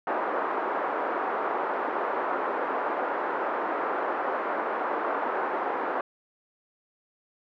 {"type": "band-pass noise", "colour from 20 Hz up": "white", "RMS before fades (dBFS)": -29, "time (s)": [0.07, 6.01], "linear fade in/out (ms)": 2, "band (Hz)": [320, 1300], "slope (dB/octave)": 24, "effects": []}